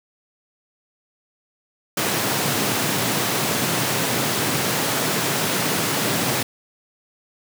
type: high-pass noise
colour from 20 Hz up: pink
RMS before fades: -22 dBFS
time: 1.97-6.43 s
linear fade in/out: 5 ms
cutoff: 110 Hz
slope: 48 dB/octave
effects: none